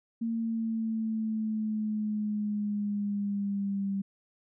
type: exponential sweep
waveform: sine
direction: down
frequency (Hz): 229.3 to 196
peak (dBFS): -28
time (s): 0.21-4.02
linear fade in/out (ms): 10
effects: none